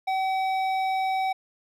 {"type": "tone with hard clipping", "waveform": "sine", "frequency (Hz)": 762, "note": "G5", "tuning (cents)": -49, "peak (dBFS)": -25, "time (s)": [0.07, 1.33], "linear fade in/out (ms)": 10, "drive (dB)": 10, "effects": []}